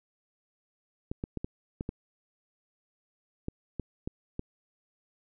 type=clicks; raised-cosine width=3 ms; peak=-20 dBFS; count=10; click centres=1.115 / 1.239 / 1.373 / 1.445 / 1.809 / 1.891 / 3.484 / 3.797 / 4.075 / 4.394 s; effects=none